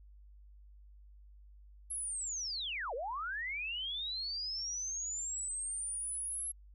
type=linear two-way sweep; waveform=sine; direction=down then up; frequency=11175 to 440 to 11175 Hz; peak=-36 dBFS; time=1.9-6.52 s; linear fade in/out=10 ms; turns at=2.94 s; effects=added 50 Hz sine -54 dBFS peak until 6.74 s